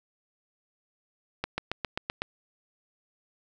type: accelerating click train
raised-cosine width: 0.3 ms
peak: -13 dBFS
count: 7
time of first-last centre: 1.44-2.219 s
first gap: 140 ms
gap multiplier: 0.97
effects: none